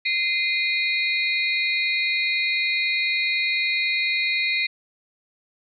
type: tone cluster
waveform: sine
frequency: 2077 / 2453 / 3837 / 4281 Hz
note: C7 / D#7 / A#7 / C8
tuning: -13 / -25 / +49 / +39 cents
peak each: -24 / -24 / -30 / -29 dBFS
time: 0.05-4.67 s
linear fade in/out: 10 ms
effects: none